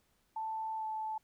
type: tone with pitch glide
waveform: sine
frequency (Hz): 882 to 872.4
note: A5 to A5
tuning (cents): +4 to -15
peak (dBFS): -35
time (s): 0.36-1.18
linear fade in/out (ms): 5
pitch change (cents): -19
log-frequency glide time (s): 0.77-0.85
effects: pink hiss -74 dBFS RMS until 1.23 s